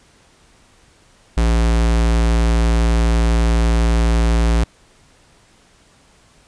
square tone, 57 Hz, A#1, 38 cents flat, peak -13 dBFS, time 1.37-4.64 s, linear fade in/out 5 ms, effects pink hiss -52 dBFS RMS until 6.47 s + resampled to 22050 Hz

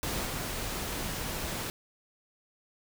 pink noise with level steps, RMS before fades -33 / -35 dBFS, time 0.03-1.7 s, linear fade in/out 0 ms, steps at 0.25 s, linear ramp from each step 2 ms, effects none

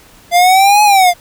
square exponential two-way sweep, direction up then down, 689 to 849 to 690 Hz, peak -6 dBFS, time 0.31-1.14 s, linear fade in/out 50 ms, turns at 0.83 s, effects pink hiss -43 dBFS RMS until 1.2 s

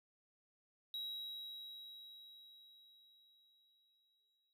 triangle tone with exponential decay, 3853 Hz, B7, 44 cents flat, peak -39 dBFS, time 0.94-4.53 s, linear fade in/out 1 ms, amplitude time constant 780 ms, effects none

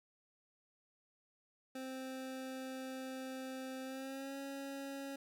25% pulse tone with pitch glide, 261.6 to 275.4 Hz, C4 to C#4, 0 to -11 cents, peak -39 dBFS, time 1.75-5.16 s, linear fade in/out 5 ms, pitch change +89 cents, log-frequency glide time 3.83-4.38 s, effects none

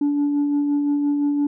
sine tone with tremolo, 288.9 Hz, D4, 28 cents flat, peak -14 dBFS, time 0.01-1.47 s, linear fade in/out 5 ms, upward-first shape sine, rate 5.8 Hz, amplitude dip 35%, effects tanh soft clip ceiling -15 dBFS

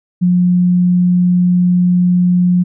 sine tone, 178.7 Hz, F3, 40 cents sharp, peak -8 dBFS, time 0.21-2.64 s, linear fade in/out 20 ms, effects none

